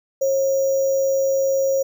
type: tone with sample-and-hold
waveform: sine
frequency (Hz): 541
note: C#5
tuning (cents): -42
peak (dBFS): -16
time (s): 0.21-1.83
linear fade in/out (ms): 10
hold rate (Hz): 6300
effects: none